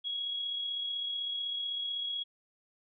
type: tone with amplitude modulation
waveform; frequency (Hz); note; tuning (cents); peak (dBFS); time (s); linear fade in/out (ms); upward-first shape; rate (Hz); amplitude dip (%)
sine; 3322; G#7; 0; -31; 0.04-2.24; 20; sine; 35.9; 35
effects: none